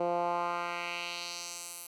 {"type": "tone with band-pass filter sweep", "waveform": "10% pulse", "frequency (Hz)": 173.5, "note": "F3", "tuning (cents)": -11, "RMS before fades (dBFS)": -35, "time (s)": [0, 1.87], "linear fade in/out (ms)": 5, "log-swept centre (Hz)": [520, 12000], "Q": 1.7, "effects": []}